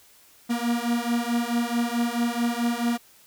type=beating tone pair; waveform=45% pulse; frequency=234.7 / 239.3 Hz; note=A#3 / A#3; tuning=+12 / +46 cents; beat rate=4.6 Hz; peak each=-26 dBFS; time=0.49-2.98 s; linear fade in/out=20 ms; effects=white hiss -55 dBFS RMS until 3.26 s